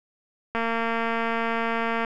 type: click train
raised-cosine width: 0.5 ms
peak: -12 dBFS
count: 344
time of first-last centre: 0.55-2.048 s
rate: 229 Hz
effects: none